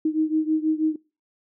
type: beating tone pair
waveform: sine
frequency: 311.1 / 317.3 Hz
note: D#4 / D#4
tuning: 0 / +34 cents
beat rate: 6.2 Hz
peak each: -22 / -24 dBFS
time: 0.05-0.96 s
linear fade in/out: 5 ms
effects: noise-tail reverb RT60 0.3 s tail -23 dB re dry